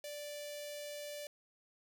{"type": "tone with notch filter", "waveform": "sawtooth", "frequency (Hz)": 586, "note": "D5", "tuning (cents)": -4, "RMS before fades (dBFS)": -45, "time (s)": [0.04, 1.27], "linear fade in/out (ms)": 2, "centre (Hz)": 1200, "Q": 0.63, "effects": []}